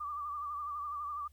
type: tone with vibrato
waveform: sine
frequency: 1174.7 Hz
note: D6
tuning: in tune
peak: -36 dBFS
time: 0-1.28 s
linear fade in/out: 10 ms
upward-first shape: sine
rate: 12 Hz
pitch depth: 57 cents each way
effects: added 72 Hz sine -59 dBFS peak until 1.32 s + white hiss -74 dBFS RMS until 1.32 s